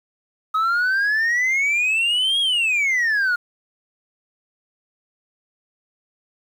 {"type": "exponential two-way sweep", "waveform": "sine", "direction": "up then down", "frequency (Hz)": [1265, 3322, 1404], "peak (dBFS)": -14, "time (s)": [0.54, 3.36], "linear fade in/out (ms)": 10, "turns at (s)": 2.4, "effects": ["tanh soft clip ceiling -16 dBFS", "8-bit"]}